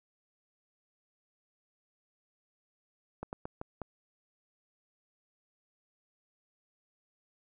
slowing click train, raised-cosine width 1 ms, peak -24 dBFS, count 5, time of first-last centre 3.23-3.817 s, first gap 99 ms, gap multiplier 1.27, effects none

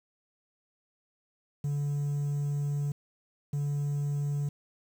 triangle tone pair in turn, 144.1 / 144.1 Hz, D3 / D3, -33 / -33 cents, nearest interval unison, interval 0 cents, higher neither, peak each -25 dBFS, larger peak neither, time 1.64-2.92 / 3.53-4.49 s, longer first, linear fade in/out 5 ms, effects tanh soft clip ceiling -21 dBFS + 9-bit

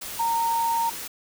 sine tone in noise, 923 Hz, A#5, 17 cents flat, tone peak -21 dBFS, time 0.19-0.9 s, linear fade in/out 10 ms, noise white, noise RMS -35 dBFS, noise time 0.01-1.08 s, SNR +11 dB, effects none

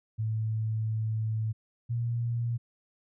sine tone pair in turn, 110 / 117.9 Hz, A2 / A#2, 0 / +20 cents, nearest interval minor second, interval 120 cents, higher second, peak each -27 dBFS, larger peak neither, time 0.18-1.53 / 1.89-2.58 s, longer first, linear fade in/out 20 ms, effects none

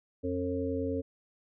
harmonic tone, 90.2 Hz, F#2, 44 cents flat, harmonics 1 / 3 / 5 / 6, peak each -37 / -33 / -34 / -38 dBFS, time 0.23-1.02 s, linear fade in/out 20 ms, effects none

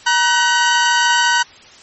sawtooth tone pair together, 950 / 1508 Hz, A#5 / F#6, +33 / +32 cents, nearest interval minor sixth, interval 799 cents, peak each -11 dBFS, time 0.06-1.43 s, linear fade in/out 10 ms, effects white hiss -42 dBFS RMS until 1.82 s + MP3 32 kbps

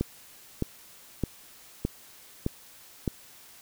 click train, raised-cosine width 3 ms, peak -13 dBFS, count 6, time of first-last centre 0.01-3.077 s, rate 1.63 Hz, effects white hiss -52 dBFS RMS until 3.61 s

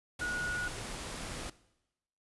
sine tone in noise, 1453 Hz, F#6, 32 cents flat, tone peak -33 dBFS, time 0.21-0.68 s, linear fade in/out 5 ms, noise pink, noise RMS -41 dBFS, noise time 0.19-1.5 s, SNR +5 dB, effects noise-tail reverb RT60 0.9 s tail -19 dB re dry + resampled to 24000 Hz

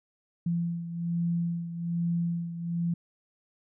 sine beating tone pair, 170.1 / 171.3 Hz, F3 / F3, -45 / -33 cents, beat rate 1.2 Hz, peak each -28 / -34 dBFS, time 0.46-2.94 s, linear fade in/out 5 ms, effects none

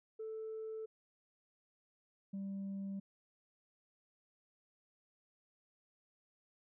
sine tone pair in turn, 440 / 196 Hz, A4 / G3, 0 / 0 cents, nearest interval octave + major second, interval 1400 cents, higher first, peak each -40 / -37 dBFS, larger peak second, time 0.19-0.86 / 2.33-3 s, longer neither, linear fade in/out 10 ms, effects tanh soft clip ceiling -38 dBFS

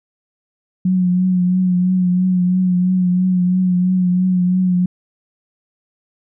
sine tone with vibrato, 182.2 Hz, F#3, 26 cents flat, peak -12 dBFS, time 0.85-4.86 s, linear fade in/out 5 ms, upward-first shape triangle, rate 3 Hz, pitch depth 40 cents each way, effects none

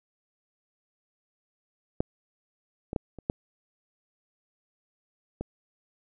clicks, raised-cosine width 2 ms, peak -11 / -19 / -13 / -28 / -12 / -19 dBFS, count 6, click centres 2.005 / 2.931 / 2.962 / 3.187 / 3.299 / 5.41 s, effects none

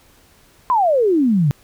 sine exponential sweep, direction down, 1046.5 to 133.6 Hz, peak -12 dBFS, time 0.7-1.51 s, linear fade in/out 0 ms, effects pink hiss -52 dBFS RMS until 1.63 s

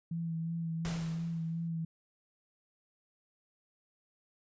sine tone with vibrato, 165.2 Hz, E3, 4 cents sharp, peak -33 dBFS, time 0.11-1.85 s, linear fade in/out 5 ms, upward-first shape sine, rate 2.8 Hz, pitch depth 23 cents each way
pink noise with exponential decay, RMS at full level -39 dBFS, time 0.85-1.68 s, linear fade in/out 0 ms, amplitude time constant 180 ms
effects resampled to 16000 Hz

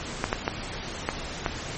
clicks, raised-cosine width 0.5 ms, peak -8 dBFS, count 5, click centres 0.241 / 0.329 / 0.479 / 1.089 / 1.462 s, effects pink hiss -35 dBFS RMS until 1.77 s + MP3 32 kbps

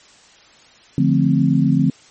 sine chord, D minor seventh, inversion none, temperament equal, 146.83 / 174.61 / 220 / 261.6 Hz, D3 / F3 / A3 / C4, 0 / 0 / 0 / 0 cents, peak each -17 / -18 / -20 / -17 dBFS, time 0.98-1.9 s, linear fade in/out 2 ms, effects white hiss -48 dBFS RMS until 2.1 s + MP3 32 kbps

